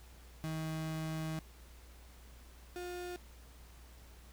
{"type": "tone pair in turn", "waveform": "35% pulse", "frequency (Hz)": [158.6, 356], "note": ["D#3", "F4"], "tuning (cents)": [33, 33], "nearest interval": "octave + major second", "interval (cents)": 1400, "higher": "second", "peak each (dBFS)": [-35, -39], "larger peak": "first", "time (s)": [[0.44, 1.39], [2.76, 3.16]], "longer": "first", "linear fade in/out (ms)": 0, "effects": ["added 60 Hz sine -54 dBFS peak until 4.32 s", "pink hiss -61 dBFS RMS until 4.32 s"]}